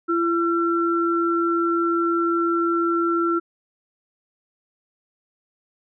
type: tone pair together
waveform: sine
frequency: 338.2 / 1352.8 Hz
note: E4 / E6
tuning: +44 / +44 cents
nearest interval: 2 octaves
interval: 2400 cents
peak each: -20 / -22 dBFS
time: 0.08-3.4 s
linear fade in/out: 20 ms
effects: none

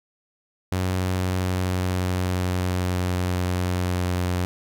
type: tone with pitch glide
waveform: sawtooth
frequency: 92.5 to 89.87 Hz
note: F#2 to F#2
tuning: 0 to -50 cents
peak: -18 dBFS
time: 0.72-4.45 s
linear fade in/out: 0 ms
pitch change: -50 cents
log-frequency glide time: 0.95-3.89 s
effects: none

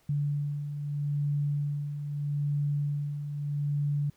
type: beating tone pair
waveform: sine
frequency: 144.3 / 145.09 Hz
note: D3 / D3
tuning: -30 / -21 cents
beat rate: 0.79 Hz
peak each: -36 / -28 dBFS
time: 0.09-4.1 s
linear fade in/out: 5 ms
effects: pink hiss -66 dBFS RMS until 4.16 s

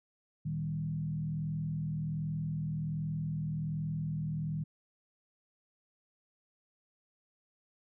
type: tone with frequency modulation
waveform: sine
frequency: 155.56 Hz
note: D#3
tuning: in tune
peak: -32 dBFS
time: 0.45-4.64 s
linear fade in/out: 10 ms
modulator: 41.3 Hz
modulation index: 0.75
effects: none

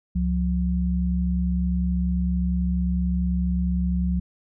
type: tone pair together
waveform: sine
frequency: 67.94 / 179.3 Hz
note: C#2 / F3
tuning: -34 / +46 cents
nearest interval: octave + perfect fourth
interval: 1680 cents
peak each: -23 dBFS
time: 0.15-4.2 s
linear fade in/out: 10 ms
effects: none

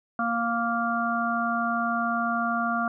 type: harmonic tone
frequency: 233.1 Hz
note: A#3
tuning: in tune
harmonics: 1 / 3 / 5 / 6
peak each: -29 / -29 / -29 / -29 dBFS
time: 0.19-2.88 s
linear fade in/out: 2 ms
effects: none

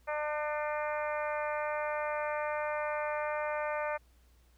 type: harmonic tone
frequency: 300.1 Hz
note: D4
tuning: 38 cents sharp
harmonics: 2 / 3 / 4 / 5 / 6 / 7 / 8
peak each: -34 / -38 / -40 / -42 / -44 / -45 / -46 dBFS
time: 0.07-3.98 s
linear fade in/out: 20 ms
effects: added 60 Hz sine -61 dBFS peak until 4.57 s + pink hiss -70 dBFS RMS until 4.57 s

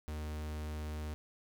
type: tone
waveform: 45% pulse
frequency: 76.3 Hz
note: D#2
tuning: 33 cents flat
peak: -38 dBFS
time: 0.08-1.14 s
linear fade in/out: 0 ms
effects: none

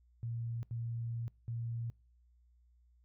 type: tone bursts at uneven times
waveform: sine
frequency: 116.54 Hz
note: A#2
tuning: in tune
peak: -36 dBFS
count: 3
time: 0.23-0.63 / 0.71-1.28 / 1.48-1.9 s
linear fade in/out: 0 ms
effects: noise-tail reverb RT60 0.4 s tail -24 dB re dry + added 60 Hz sine -64 dBFS peak until 3.04 s

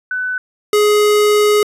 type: tone pair in turn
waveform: sine / square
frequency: 1500 / 418.4 Hz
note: F#6 / G#4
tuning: +23 / +13 cents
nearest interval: octave + minor seventh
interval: 2210 cents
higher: first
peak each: -17 / -10 dBFS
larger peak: second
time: 0.11-0.38 / 0.73-1.63 s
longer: second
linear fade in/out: 2 ms
effects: resampled to 32000 Hz

